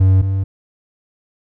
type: tone pair in turn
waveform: triangle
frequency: 94.8 / 96.57 Hz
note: F#2 / G2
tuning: +43 / -25 cents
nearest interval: unison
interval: 32 cents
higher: second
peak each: -6 / -13 dBFS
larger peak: first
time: 0-0.22 / 0.22-0.44 s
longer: neither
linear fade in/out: 10 ms
effects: none